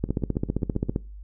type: two click trains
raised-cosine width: 3 ms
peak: -11 / -23 dBFS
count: 15 / 7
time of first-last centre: 0.04-0.961 / 0.09-0.887 s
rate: 15.2 / 7.53 Hz
effects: noise-tail reverb RT60 0.3 s tail -21 dB re dry + added 50 Hz sine -38 dBFS peak until 1.23 s